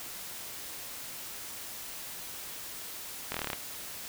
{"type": "slowing click train", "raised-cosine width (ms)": 0.3, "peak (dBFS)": -16, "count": 9, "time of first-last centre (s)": [3.32, 3.532], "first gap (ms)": 23, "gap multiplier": 1.04, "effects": ["white hiss -42 dBFS RMS until 4.08 s"]}